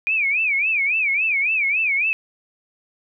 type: tone with vibrato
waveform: sine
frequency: 2400 Hz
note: D7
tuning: 37 cents sharp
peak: -17 dBFS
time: 0.07-2.13 s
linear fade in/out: 0 ms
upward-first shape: sine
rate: 3.6 Hz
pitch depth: 180 cents each way
effects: none